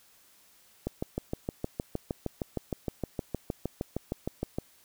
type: click train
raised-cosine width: 2 ms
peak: -17 dBFS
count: 25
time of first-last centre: 0.87-4.585 s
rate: 6.46 Hz
effects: white hiss -61 dBFS RMS until 4.84 s